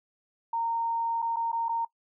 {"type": "tone with dropouts", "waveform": "sine", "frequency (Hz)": 922, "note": "A#5", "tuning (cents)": -19, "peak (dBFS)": -26, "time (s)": [0.53, 1.85], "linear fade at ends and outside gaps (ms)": 5, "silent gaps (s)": [[1.22, 1.224], [1.361, 1.367], [1.518, 1.528], [1.685, 1.692]], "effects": ["noise-tail reverb RT60 0.1 s tail -20 dB re dry"]}